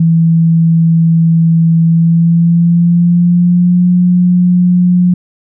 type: tone with pitch glide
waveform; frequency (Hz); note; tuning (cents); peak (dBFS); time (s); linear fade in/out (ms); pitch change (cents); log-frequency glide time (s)
sine; 164.81 to 178.69; E3 to F3; 0 to +40; -5; 0-5.14; 5; +140; 1.82-3.87
effects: none